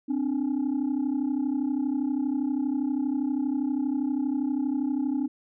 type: tone pair together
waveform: sine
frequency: 261.2 / 293.7 Hz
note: C4 / D4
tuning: -3 / 0 cents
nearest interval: major second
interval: 203 cents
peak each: -25 dBFS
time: 0.08-5.28 s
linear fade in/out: 20 ms
effects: tanh soft clip ceiling -21 dBFS